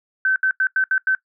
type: tone bursts at uneven times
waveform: sine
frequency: 1536 Hz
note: G6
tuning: 36 cents flat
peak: -15 dBFS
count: 6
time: 0.25-0.36 / 0.43-0.51 / 0.6-0.67 / 0.76-0.84 / 0.91-0.98 / 1.07-1.15 s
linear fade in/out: 2 ms
effects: noise-tail reverb RT60 0.1 s tail -20 dB re dry